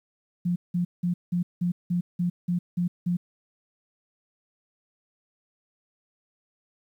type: tone bursts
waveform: sine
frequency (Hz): 175.9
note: F3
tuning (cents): +13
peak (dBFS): -22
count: 10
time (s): 0.45-3.17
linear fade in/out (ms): 10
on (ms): 110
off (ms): 180
effects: 10-bit